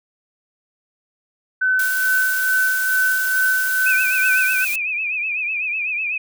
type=tone with tremolo; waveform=sine; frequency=1516 Hz; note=F#6; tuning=42 cents sharp; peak=-14 dBFS; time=1.61-4.65 s; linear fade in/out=10 ms; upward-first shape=sine; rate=2.3 Hz; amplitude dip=40%
type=noise; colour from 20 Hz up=blue; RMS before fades=-27 dBFS; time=1.79-4.76 s; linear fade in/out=5 ms
type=tone with vibrato; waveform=sine; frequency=2489 Hz; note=D#7; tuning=in tune; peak=-20 dBFS; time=3.86-6.18 s; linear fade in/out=5 ms; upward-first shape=triangle; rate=8 Hz; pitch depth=110 cents each way
effects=none